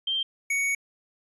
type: tone pair in turn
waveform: sine / square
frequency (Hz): 3156 / 2232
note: G7 / C#7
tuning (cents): +11 / +11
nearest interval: tritone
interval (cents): 600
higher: first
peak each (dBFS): -24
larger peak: neither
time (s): 0.07-0.23 / 0.5-0.75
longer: second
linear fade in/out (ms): 5
effects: resampled to 24000 Hz